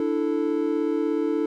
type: chord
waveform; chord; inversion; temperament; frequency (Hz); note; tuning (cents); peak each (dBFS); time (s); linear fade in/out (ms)
triangle; D suspended second; none; just; 293.7 / 330.4 / 440.5; D4 / E4 / A4; 0 / +4 / +2; -24; 0-1.46; 2
effects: none